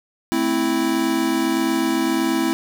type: chord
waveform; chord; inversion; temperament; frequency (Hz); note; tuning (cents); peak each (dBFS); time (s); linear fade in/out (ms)
square; A minor; none; equal; 220 / 261.6 / 329.6; A3 / C4 / E4; 0 / 0 / 0; -27 / -23 / -21; 0.32-2.53; 0
effects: none